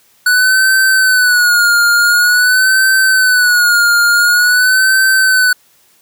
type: tone with vibrato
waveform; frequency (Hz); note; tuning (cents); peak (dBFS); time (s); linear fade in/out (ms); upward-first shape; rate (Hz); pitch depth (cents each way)
square; 1476; F#6; -5; -8; 0.26-5.53; 5; sine; 0.47; 78
effects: white hiss -51 dBFS RMS until 6.01 s + high-pass 60 Hz 12 dB/octave